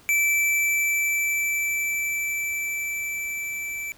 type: tone with level ramp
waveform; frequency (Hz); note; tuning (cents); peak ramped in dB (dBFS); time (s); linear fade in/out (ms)
square; 2324; D7; -19; -19 to -30; 0.09-3.92; 0
effects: pink hiss -53 dBFS RMS until 3.97 s